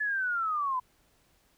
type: linear sweep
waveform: sine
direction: down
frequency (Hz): 1730 to 991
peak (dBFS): -27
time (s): 0-0.8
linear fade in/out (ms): 10
effects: pink hiss -67 dBFS RMS until 1.57 s